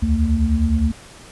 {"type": "tone cluster", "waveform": "sine", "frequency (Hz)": [69.6, 79.3, 225.7], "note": ["C#2", "D#2", "A3"], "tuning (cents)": [8, 33, 44], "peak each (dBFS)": -19, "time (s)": [0.02, 0.92], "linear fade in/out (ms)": 10, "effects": ["pink hiss -42 dBFS RMS until 1.31 s", "resampled to 24000 Hz"]}